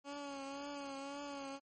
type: tone with vibrato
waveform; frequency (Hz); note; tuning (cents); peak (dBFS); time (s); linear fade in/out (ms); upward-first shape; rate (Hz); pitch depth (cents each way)
15% pulse; 280; C#4; +18; -37; 0.04-1.6; 50; triangle; 1.9; 52
effects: MP3 32 kbps